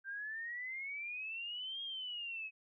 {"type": "exponential two-way sweep", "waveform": "sine", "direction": "up then down", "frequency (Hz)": [1566, 3265, 2542], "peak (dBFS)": -40, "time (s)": [0.04, 2.51], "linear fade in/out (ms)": 50, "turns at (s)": 1.82, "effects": []}